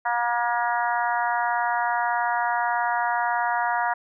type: harmonic tone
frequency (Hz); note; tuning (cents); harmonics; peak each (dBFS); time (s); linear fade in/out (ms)
238.3; A#3; +38; 3 / 4 / 5 / 6 / 7 / 8; -26 / -25 / -33 / -30 / -31 / -34; 0.05-3.94; 10
effects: none